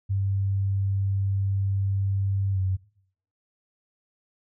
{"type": "tone with pitch glide", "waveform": "sine", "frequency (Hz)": [98, 94.33], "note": ["G2", "F#2"], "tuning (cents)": [0, 34], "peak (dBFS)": -22, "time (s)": [0.09, 2.77], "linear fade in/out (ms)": 20, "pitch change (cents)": -66, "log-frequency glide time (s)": [2.52, 2.59], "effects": ["noise-tail reverb RT60 0.6 s tail -20 dB re dry"]}